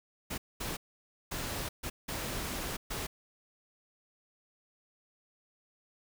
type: noise bursts at uneven times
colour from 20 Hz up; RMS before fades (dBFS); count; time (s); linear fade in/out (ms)
pink; -37; 6; 0.3-0.38 / 0.6-0.77 / 1.31-1.69 / 1.83-1.9 / 2.08-2.77 / 2.9-3.07; 10
effects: none